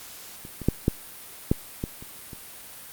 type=clicks; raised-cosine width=3 ms; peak=-28 / -22 / -6 / -6 / -6 / -14 / -28 / -26 dBFS; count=8; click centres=0.451 / 0.617 / 0.686 / 0.881 / 1.515 / 1.839 / 2.025 / 2.332 s; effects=white hiss -43 dBFS RMS until 2.92 s + Opus 48 kbps